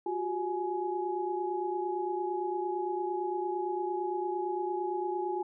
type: tone cluster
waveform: sine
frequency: 356.9 / 385.7 / 839 Hz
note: F4 / G4 / G#5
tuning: +38 / -28 / +17 cents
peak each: -33 / -37 / -34 dBFS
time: 0.06-5.43 s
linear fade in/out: 5 ms
effects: none